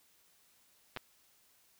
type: clicks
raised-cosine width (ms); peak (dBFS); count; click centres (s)
0.3; -23; 2; 0.964 / 0.972
effects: white hiss -68 dBFS RMS until 1.79 s